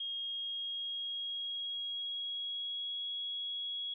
sine tone with pitch glide, 3257 to 3331 Hz, G#7 to G#7, -34 to +4 cents, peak -36 dBFS, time 0-3.94 s, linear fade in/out 5 ms, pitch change +38 cents, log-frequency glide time 0.19-3.05 s, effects none

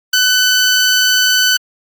15% pulse tone, 1504 Hz, F#6, 28 cents sharp, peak -3 dBFS, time 0.13-1.57 s, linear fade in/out 5 ms, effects Opus 32 kbps

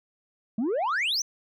sine exponential sweep, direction up, 205.9 to 6270 Hz, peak -21 dBFS, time 0.58-1.22 s, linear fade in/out 5 ms, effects tanh soft clip ceiling -23 dBFS

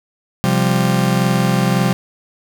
40% pulse chord, C suspended fourth, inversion none, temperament just, 130.81 / 174.42 / 196.22 Hz, C3 / F3 / G3, 0 / -2 / +2 cents, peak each -17 dBFS, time 0.44-1.93 s, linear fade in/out 0 ms, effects none

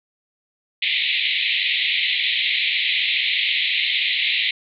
pink band-pass noise, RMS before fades -21 dBFS, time 0.82-4.51 s, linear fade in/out 5 ms, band 2000 to 4000 Hz, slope 96 dB/octave, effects none

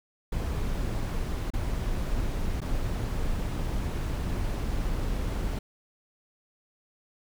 brown noise with dropouts, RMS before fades -29 dBFS, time 0.32-5.59 s, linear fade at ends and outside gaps 5 ms, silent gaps 1.504-1.535 / 2.605-2.615 s, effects none

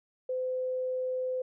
sine tone, 511 Hz, C5, 41 cents flat, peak -29 dBFS, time 0.29-1.42 s, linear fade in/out 5 ms, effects none

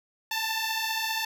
10% pulse beating tone pair, 880 / 895 Hz, A5 / A5, 0 / +29 cents, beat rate 15 Hz, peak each -22 dBFS, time 0.31-1.25 s, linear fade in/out 5 ms, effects none

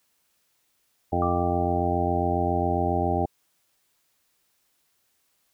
harmonic tone, 87.31 Hz, F2, in tune, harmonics 1 / 2 / 3 / 4 / 5 / 7 / 8 / 9, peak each -28 / -32 / -31 / -30 / -32 / -31 / -32 / -27 dBFS, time 1.12-3.26 s, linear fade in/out 10 ms
sine tone with exponential decay, 1176 Hz, D6, 2 cents sharp, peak -25 dBFS, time 1.22-1.87 s, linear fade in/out 2 ms, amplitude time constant 140 ms
effects white hiss -70 dBFS RMS until 5.53 s

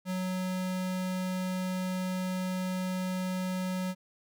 square tone, 184.8 Hz, F#3, 2 cents flat, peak -31 dBFS, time 0.05-3.95 s, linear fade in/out 50 ms, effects none

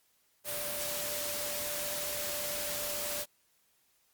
sine tone in noise, 587.3 Hz, D5, in tune, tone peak -41 dBFS, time 0.44-3.26 s, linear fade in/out 50 ms, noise white, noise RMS -36 dBFS, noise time 0.44-3.26 s, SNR -8 dB, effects white hiss -71 dBFS RMS until 4.13 s + Opus 48 kbps

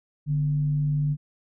sine tone with frequency modulation, 146.83 Hz, D3, in tune, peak -21 dBFS, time 0.26-1.17 s, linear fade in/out 50 ms, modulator 104 Hz, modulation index 0.21, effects none

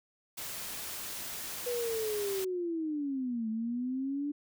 white noise, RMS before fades -40 dBFS, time 0.37-2.45 s, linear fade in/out 10 ms
sine linear two-way sweep, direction down then up, 493.9 to 217.5 to 294.2 Hz, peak -31 dBFS, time 1.66-4.32 s, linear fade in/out 10 ms, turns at 3.49 s
effects none

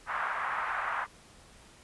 pink band-pass noise, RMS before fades -33 dBFS, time 0.06-1.07 s, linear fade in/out 50 ms, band 920 to 1700 Hz, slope 24 dB/octave, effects pink hiss -56 dBFS RMS until 1.83 s + resampled to 24000 Hz

